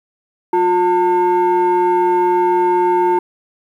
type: tone pair together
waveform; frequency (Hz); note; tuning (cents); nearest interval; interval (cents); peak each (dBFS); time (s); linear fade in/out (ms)
sine; 356.4 / 899; F4 / A5; +35 / +37; octave + major third; 1602; -12; 0.53-3.19; 5
effects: tanh soft clip ceiling -8 dBFS + 8-bit